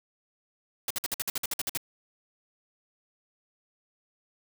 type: noise bursts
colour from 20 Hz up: white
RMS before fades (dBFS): -30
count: 12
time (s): 0.88-1.774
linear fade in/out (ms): 2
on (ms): 25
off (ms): 54
effects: none